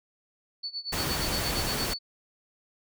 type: tone with tremolo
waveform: sine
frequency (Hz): 4463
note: C#8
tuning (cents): +11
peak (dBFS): -30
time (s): 0.63-1.99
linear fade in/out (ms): 10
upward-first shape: sine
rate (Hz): 8.6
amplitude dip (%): 90
type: noise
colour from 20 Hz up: pink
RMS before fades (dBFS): -30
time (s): 0.92-1.94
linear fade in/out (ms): 10
effects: none